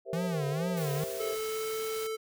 sine chord, C dominant seventh, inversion second, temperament equal, 392 / 466.2 / 523.3 / 659.3 Hz, G4 / Bb4 / C5 / E5, 0 / 0 / 0 / 0 cents, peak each -40 dBFS, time 0.05-1.37 s, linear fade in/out 50 ms
square tone with vibrato, 160.5 Hz, E3, 46 cents flat, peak -31 dBFS, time 0.13-1.04 s, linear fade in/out 2 ms, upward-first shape sine, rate 2.2 Hz, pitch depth 210 cents each way
white noise, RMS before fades -43 dBFS, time 0.77-2.07 s, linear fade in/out 2 ms
square tone with pitch glide, 435.8 to 440.6 Hz, A4 to A4, -17 to +2 cents, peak -33 dBFS, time 1.19-2.17 s, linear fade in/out 20 ms, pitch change +19 cents, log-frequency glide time 1.32-1.81 s
effects none

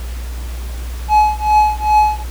triangle tone with tremolo, 849 Hz, G#5, 38 cents sharp, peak -4 dBFS, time 1.08-2.24 s, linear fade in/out 50 ms, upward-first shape triangle, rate 2.5 Hz, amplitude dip 100%, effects added 60 Hz sine -22 dBFS peak until 2.3 s + pink hiss -36 dBFS RMS until 2.3 s

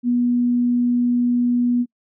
sine tone, 243.1 Hz, B3, 27 cents flat, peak -15 dBFS, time 0.03-1.86 s, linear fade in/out 50 ms, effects noise-tail reverb RT60 0.1 s tail -25 dB re dry

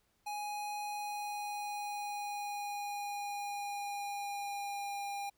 square tone with pitch glide, 830.6 to 804.6 Hz, G#5 to G5, 0 to +45 cents, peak -38 dBFS, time 0.26-5.3 s, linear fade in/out 10 ms, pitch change -55 cents, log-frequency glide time 0.79-5.05 s, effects pink hiss -75 dBFS RMS until 5.37 s

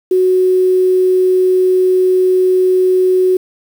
sine tone with quantisation, 370 Hz, F#4, in tune, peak -8 dBFS, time 0.11-3.37 s, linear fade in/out 5 ms, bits 6, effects none

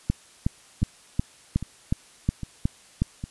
two click trains, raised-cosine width 5 ms, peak -9 / -19 dBFS, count 9 / 4, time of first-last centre 0.1-3.02 / 0.82-3.239 s, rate 2.74 / 1.24 Hz, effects white hiss -53 dBFS RMS until 3.3 s + resampled to 24000 Hz

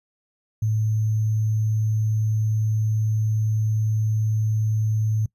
sine tone with sample-and-hold, 108.8 Hz, A2, 19 cents flat, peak -19 dBFS, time 0.62-5.26 s, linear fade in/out 5 ms, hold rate 6300 Hz, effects noise-tail reverb RT60 0.1 s tail -22 dB re dry + resampled to 32000 Hz

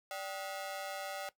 sawtooth ring-modulated tone, 680 Hz, F5, 46 cents flat, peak -32 dBFS, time 0.11-1.29 s, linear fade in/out 0 ms, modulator 96.8 Hz, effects noise-tail reverb RT60 0.1 s tail -17 dB re dry

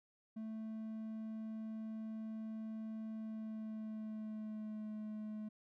triangle tone with pitch glide, 220 to 214.2 Hz, A3 to A3, 0 to -46 cents, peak -40 dBFS, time 0.36-5.49 s, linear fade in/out 10 ms, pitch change -46 cents, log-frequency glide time 3.12-4.92 s, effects none

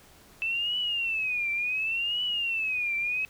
sine tone with vibrato, 2637 Hz, E7, in tune, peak -26 dBFS, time 0.42-3.25 s, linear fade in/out 0 ms, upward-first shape triangle, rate 0.69 Hz, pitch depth 210 cents each way, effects pink hiss -55 dBFS RMS until 3.29 s

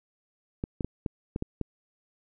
clicks, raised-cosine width 3 ms, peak -17 dBFS, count 7, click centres 0.639 / 0.808 / 0.846 / 1.062 / 1.361 / 1.424 / 1.613 s, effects none

